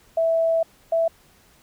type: tone pair in turn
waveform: sine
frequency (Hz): 657 / 660.5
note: E5 / E5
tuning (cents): -6 / +3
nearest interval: unison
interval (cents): 9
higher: second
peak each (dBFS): -17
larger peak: neither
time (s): 0.17-0.63 / 0.92-1.08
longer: first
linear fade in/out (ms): 5
effects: pink hiss -56 dBFS RMS until 1.62 s